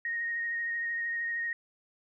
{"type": "tone with vibrato", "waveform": "sine", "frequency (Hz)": 1864.7, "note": "A#6", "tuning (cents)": 0, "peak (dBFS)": -30, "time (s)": [0.05, 1.53], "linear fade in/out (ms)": 2, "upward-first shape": "triangle", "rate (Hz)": 13, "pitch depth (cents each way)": 19, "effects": []}